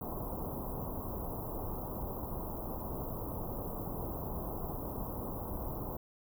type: band-stop noise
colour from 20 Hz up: pink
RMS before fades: -39 dBFS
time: 0.01-5.97 s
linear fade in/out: 5 ms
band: 1100 to 13000 Hz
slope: 48 dB/octave
effects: none